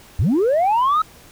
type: linear sweep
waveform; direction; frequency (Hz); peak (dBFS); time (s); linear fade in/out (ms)
sine; up; 64.6 to 1305; -12; 0.19-1.02; 5
effects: tanh soft clip ceiling -12 dBFS + pink hiss -46 dBFS RMS until 1.31 s